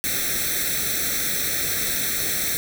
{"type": "noise with comb filter", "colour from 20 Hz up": "white", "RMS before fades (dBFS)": -24, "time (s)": [0.04, 2.57], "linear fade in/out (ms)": 0, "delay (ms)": 0.51, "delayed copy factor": 1, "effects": []}